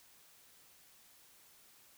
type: silence
effects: white hiss -63 dBFS RMS until 1.97 s